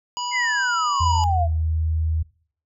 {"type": "harmonic tone", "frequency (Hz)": 978, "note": "B5", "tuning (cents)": -17, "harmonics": [1, 3, 5, 7], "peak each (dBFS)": [-27, -32, -34, -35], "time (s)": [0.17, 1.24], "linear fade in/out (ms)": 0}
{"type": "exponential sweep", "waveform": "sine", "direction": "down", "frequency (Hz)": [2136, 659.3], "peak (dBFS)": -20, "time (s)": [0.31, 1.48], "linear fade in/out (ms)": 50}
{"type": "tone with pitch glide", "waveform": "sine", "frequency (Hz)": [84.5, 79.76], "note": ["E2", "D#2"], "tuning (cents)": [43, 43], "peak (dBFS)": -19, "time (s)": [1, 2.23], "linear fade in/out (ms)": 10, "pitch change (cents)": -100, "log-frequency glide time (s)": [1.28, 1.52]}
{"effects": ["noise-tail reverb RT60 0.5 s tail -22 dB re dry"]}